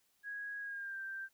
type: tone with pitch glide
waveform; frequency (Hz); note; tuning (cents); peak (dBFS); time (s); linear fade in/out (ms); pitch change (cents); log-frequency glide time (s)
sine; 1654 to 1572; G#6 to G6; -8 to +4; -40; 0.23-1.29; 50; -88; 0.61-0.99
effects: white hiss -75 dBFS RMS until 1.33 s